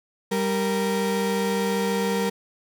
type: tone pair together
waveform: 35% pulse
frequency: 195.81 / 466.2 Hz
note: G3 / A#4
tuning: -2 / 0 cents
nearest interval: octave + minor third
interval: 1502 cents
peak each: -23 dBFS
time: 0.31-2.3 s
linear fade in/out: 10 ms
effects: none